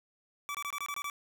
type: tone bursts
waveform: 25% pulse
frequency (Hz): 1154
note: D6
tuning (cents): -31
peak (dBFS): -31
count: 8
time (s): 0.49-1.099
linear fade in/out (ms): 0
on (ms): 56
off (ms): 23
effects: none